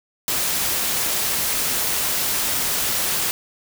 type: noise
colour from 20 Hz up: white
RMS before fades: -22 dBFS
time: 0.28-3.31 s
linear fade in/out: 0 ms
effects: none